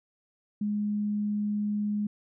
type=tone; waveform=sine; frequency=208.1 Hz; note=G#3; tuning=4 cents sharp; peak=-26 dBFS; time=0.61-2.07 s; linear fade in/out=5 ms; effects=none